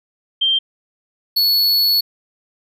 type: tone pair in turn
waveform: sine / square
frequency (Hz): 3160 / 4404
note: G7 / C#8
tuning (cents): +13 / -12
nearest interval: tritone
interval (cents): 575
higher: second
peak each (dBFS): -13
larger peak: neither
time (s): 0.41-0.59 / 1.36-2.01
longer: second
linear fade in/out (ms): 10
effects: none